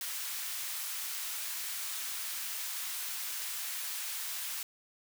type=high-pass noise; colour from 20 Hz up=white; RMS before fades=-38 dBFS; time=0.01-4.63 s; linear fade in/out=2 ms; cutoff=1200 Hz; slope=12 dB/octave; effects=none